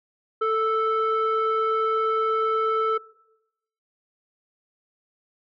sine tone pair together, 442.3 / 1318.5 Hz, A4 / E6, +9 / 0 cents, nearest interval octave + perfect fifth, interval 1891 cents, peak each -21 dBFS, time 0.41-2.98 s, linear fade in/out 10 ms, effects noise-tail reverb RT60 0.9 s tail -23 dB re dry + tanh soft clip ceiling -17 dBFS

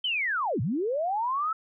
sine linear two-way sweep, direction down then up, 3132 to 98 to 1331 Hz, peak -25 dBFS, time 0.04-1.53 s, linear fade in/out 5 ms, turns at 0.61 s, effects none

